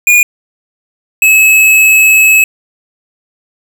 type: tone pair in turn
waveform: square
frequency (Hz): 2439 / 2584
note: D#7 / E7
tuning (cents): -35 / -35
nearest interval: minor second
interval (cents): 100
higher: second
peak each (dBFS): -4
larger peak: neither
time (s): 0.07-0.23 / 1.22-2.44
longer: second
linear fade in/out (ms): 2
effects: none